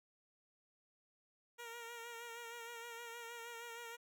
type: tone with vibrato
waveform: 10% pulse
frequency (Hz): 468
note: A#4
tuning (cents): +7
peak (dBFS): -39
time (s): 1.58-3.97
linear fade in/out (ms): 20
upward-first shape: sine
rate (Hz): 6.4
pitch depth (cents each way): 35
effects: none